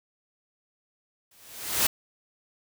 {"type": "noise with exponential growth", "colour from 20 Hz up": "white", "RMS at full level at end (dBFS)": -20, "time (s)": [1.31, 1.87], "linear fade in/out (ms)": 5, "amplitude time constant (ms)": 120, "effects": []}